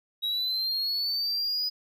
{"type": "linear sweep", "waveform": "triangle", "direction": "up", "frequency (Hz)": [3829, 4978], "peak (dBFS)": -25, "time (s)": [0.22, 1.7], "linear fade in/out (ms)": 20, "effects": []}